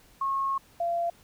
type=tone pair in turn; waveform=sine; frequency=1088 / 685.4 Hz; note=C#6 / F5; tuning=-33 / -33 cents; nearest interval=minor sixth; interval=800 cents; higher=first; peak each=-25 dBFS; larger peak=neither; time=0.21-0.58 / 0.8-1.1 s; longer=first; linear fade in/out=5 ms; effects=pink hiss -58 dBFS RMS until 1.23 s